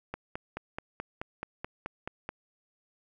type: click train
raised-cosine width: 0.5 ms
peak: -20 dBFS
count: 11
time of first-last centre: 0.14-2.291 s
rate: 4.65 Hz
effects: 10-bit